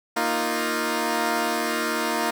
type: chord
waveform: 10% pulse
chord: Bb suspended fourth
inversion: none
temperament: equal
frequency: 233.1 / 311.1 / 349.2 Hz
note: Bb3 / Eb4 / F4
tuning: 0 / 0 / 0 cents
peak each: -19 dBFS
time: 0.16-2.31 s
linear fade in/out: 10 ms
effects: none